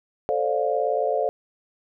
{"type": "chord", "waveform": "sine", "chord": "D minor seventh", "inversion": "second", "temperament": "just", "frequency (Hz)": [440.5, 528.6, 587.3, 704.8], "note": ["A4", "C5", "D5", "F5"], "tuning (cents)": [2, 18, 0, 16], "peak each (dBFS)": -26, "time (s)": [0.29, 1.29], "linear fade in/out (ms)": 0, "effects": []}